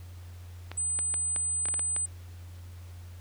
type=clicks; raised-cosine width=0.3 ms; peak=-22 dBFS; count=9; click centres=0.716 / 0.99 / 1.141 / 1.362 / 1.656 / 1.686 / 1.741 / 1.794 / 1.964 s
type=tone; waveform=sine; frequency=8100 Hz; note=B8; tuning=43 cents sharp; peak=-27 dBFS; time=0.77-2.06 s; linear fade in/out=10 ms
effects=added 88 Hz sine -42 dBFS peak until 3.2 s + pink hiss -57 dBFS RMS until 3.2 s